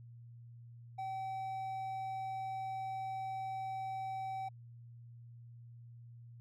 triangle tone, 767 Hz, G5, 38 cents flat, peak -36 dBFS, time 0.98-4.49 s, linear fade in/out 10 ms, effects added 118 Hz sine -51 dBFS peak until 6.4 s

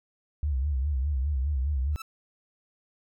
sine tone with vibrato, 69.3 Hz, C#2, in tune, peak -24 dBFS, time 0.43-1.96 s, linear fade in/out 0 ms, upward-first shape sine, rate 4.9 Hz, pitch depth 150 cents each way
sawtooth tone with exponential growth, 1318.5 Hz, E6, in tune, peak -30 dBFS, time 1.92-2.02 s, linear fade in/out 5 ms, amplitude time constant 21 ms
effects none

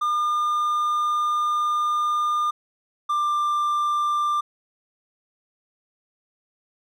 triangle tone pair in turn, 1207 / 1187.6 Hz, D6 / D6, +47 / +19 cents, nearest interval unison, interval 28 cents, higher first, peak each -18 dBFS, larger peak neither, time 0.01-2.51 / 3.09-4.41 s, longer first, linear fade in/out 10 ms, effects none

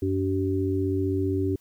harmonic tone, 95.4 Hz, G2, 47 cents flat, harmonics 1 / 3 / 4, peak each -27 / -27 / -27 dBFS, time 0.02-1.56 s, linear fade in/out 5 ms, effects white hiss -64 dBFS RMS until 1.6 s

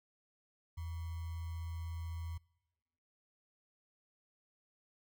sine tone with sample-and-hold, 83 Hz, E2, 12 cents sharp, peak -39 dBFS, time 0.77-2.38 s, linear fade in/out 10 ms, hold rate 1050 Hz, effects noise-tail reverb RT60 1.0 s tail -25 dB re dry

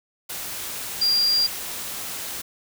sine tone in noise, 4776 Hz, D8, 28 cents sharp, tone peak -17 dBFS, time 1.01-1.47 s, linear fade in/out 10 ms, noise white, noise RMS -32 dBFS, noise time 0.29-2.42 s, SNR +12 dB, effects none

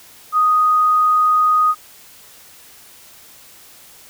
sine tone, 1244.5 Hz, D#6, in tune, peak -11 dBFS, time 0.32-1.75 s, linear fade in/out 50 ms, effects white hiss -44 dBFS RMS until 4.09 s

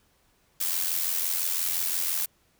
blue noise with amplitude modulation, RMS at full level -25 dBFS, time 0.6-2.26 s, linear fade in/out 10 ms, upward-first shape sine, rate 85.8 Hz, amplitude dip 60%, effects pink hiss -66 dBFS RMS until 2.59 s

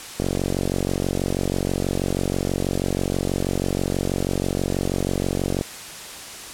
click train, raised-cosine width 2 ms, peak -9 dBFS, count 251, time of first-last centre 0.2-5.611 s, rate 46.2 Hz, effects white hiss -36 dBFS RMS until 6.53 s + low-pass 10000 Hz 12 dB/octave

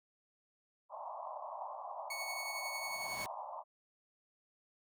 white band-pass noise, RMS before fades -45 dBFS, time 0.89-3.64 s, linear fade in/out 50 ms, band 590 to 1100 Hz, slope 96 dB/octave
sawtooth tone with tremolo, 2217 Hz, C#7, in tune, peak -35 dBFS, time 2.1-3.25 s, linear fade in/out 5 ms, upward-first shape triangle, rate 11 Hz, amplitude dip 40%
pink noise with exponential growth, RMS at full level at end -45 dBFS, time 2.61-3.26 s, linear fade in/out 0 ms, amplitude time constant 140 ms
effects high-pass 100 Hz 12 dB/octave

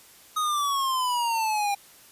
square exponential sweep, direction down, 1260 to 798 Hz, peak -24 dBFS, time 0.36-1.75 s, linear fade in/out 10 ms, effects white hiss -52 dBFS RMS until 2.11 s + resampled to 32000 Hz

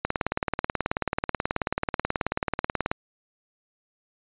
click train, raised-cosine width 0.5 ms, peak -9 dBFS, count 54, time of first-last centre 0.05-2.915 s, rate 18.5 Hz, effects resampled to 8000 Hz

